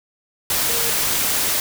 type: tone in noise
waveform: sine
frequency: 466.2 Hz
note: A#4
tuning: in tune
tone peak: -30 dBFS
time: 0.69-0.9 s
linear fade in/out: 2 ms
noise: white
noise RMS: -20 dBFS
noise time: 0.5-1.6 s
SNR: -13 dB
effects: none